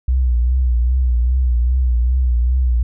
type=tone with vibrato; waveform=sine; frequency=61.74 Hz; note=B1; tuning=in tune; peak=-12 dBFS; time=0.08-2.83 s; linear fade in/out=5 ms; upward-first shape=triangle; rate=2.5 Hz; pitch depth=92 cents each way; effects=none